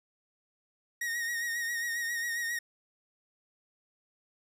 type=tone with vibrato; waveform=45% pulse; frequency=1874 Hz; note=A#6; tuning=9 cents sharp; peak=-31 dBFS; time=1.01-2.59 s; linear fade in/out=5 ms; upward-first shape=sine; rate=7.4 Hz; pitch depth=40 cents each way; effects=none